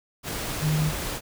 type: tone in noise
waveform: sine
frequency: 153.6 Hz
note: D#3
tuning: 22 cents flat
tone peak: -21 dBFS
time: 0.6-0.93 s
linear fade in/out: 50 ms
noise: pink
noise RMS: -31 dBFS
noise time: 0.23-1.21 s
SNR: +7 dB
effects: none